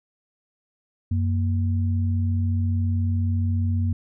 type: tone pair together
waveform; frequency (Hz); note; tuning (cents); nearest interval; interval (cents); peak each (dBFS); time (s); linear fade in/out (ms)
sine; 92.47 / 233.6; F#2 / A#3; -1 / +4; octave + major third; 1605; -20 / -29; 1.11-3.93; 5
effects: none